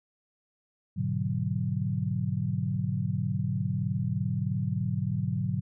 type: chord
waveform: sine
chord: G# half-diminished seventh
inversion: none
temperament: equal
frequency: 103.83 / 123.47 / 146.83 / 185 Hz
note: G#2 / B2 / D3 / F#3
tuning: 0 / 0 / 0 / 0 cents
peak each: -32 dBFS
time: 0.96-5.61 s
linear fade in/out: 20 ms
effects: none